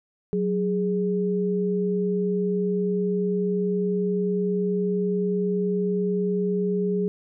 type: tone pair together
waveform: sine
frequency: 184.8 / 414.2 Hz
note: F#3 / G#4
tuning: -2 / -5 cents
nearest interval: octave + major second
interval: 1397 cents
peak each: -24 dBFS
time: 0.33-7.08 s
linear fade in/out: 0 ms
effects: none